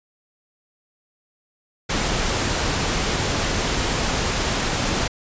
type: noise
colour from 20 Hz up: pink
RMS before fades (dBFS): -22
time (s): 1.89-5.08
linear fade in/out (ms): 10
effects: resampled to 16000 Hz